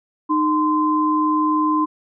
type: tone pair together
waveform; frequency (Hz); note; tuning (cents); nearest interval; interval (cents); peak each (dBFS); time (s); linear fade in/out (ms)
sine; 307.2 / 1034; D#4 / C6; -22 / -21; octave + major sixth; 2101; -18; 0.29-1.86; 20
effects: none